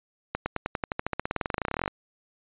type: accelerating click train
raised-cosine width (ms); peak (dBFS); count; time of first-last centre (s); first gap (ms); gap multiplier
0.5; -12; 30; 0.35-1.879; 110; 0.94
effects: resampled to 8000 Hz